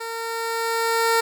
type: tone with level ramp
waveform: 15% pulse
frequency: 457.3 Hz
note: A#4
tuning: 33 cents flat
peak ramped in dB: -23 to -10 dBFS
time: 0-1.21 s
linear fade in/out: 10 ms
effects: none